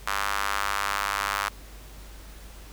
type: tone with high-pass filter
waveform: sawtooth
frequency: 100.3 Hz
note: G2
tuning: 40 cents sharp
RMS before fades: -28 dBFS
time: 0.07-1.49 s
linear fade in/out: 0 ms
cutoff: 1200 Hz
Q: 2.4
effects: added 50 Hz sine -43 dBFS peak until 2.72 s + pink hiss -49 dBFS RMS until 2.72 s